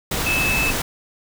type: tone in noise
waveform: sine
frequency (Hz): 2610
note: E7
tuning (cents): -18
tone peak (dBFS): -19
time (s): 0.26-0.71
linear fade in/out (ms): 5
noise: pink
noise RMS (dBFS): -23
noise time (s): 0.11-0.82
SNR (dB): +1
effects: none